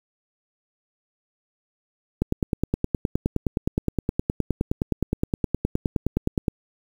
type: click train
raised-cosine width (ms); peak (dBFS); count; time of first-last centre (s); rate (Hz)
3; -8; 42; 2.22-6.482; 9.62
effects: 7-bit